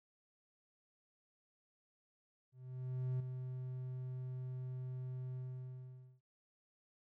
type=tone with ADSR envelope; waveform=triangle; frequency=127.9 Hz; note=C3; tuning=39 cents flat; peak=-32 dBFS; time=2.52-6.21 s; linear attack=680 ms; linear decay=6 ms; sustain=-7 dB; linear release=850 ms; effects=none